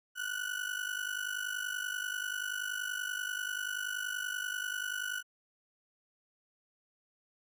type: ring-modulated tone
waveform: 35% pulse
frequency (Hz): 1480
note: F#6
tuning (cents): 0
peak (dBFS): -30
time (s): 0.15-5.23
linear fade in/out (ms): 50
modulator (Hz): 25.2
effects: none